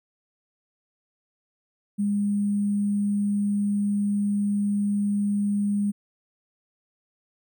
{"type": "tone with sample-and-hold", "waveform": "sine", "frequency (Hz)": 203.8, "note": "G#3", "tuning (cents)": -32, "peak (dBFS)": -21, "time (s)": [1.98, 5.92], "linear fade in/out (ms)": 20, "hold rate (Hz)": 8820, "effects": []}